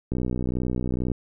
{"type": "click train", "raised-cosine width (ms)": 3, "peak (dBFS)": -14, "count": 63, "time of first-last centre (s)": [0.12, 1.117], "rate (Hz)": 62.2, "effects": []}